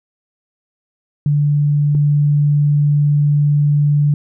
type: tone pair in turn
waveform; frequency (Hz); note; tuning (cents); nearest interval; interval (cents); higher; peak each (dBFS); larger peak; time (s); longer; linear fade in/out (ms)
sine; 146.3 / 146.3; D3 / D3; -6 / -6; unison; 0; neither; -11 / -10; second; 1.26-1.95 / 1.95-4.14; second; 2
effects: none